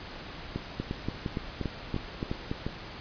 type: two click trains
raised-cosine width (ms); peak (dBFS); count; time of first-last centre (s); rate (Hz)
3; -18 / -17; 7 / 7; 0.56-2.665 / 0.8-2.514; 2.85 / 3.5
effects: pink hiss -42 dBFS RMS until 3 s + resampled to 11025 Hz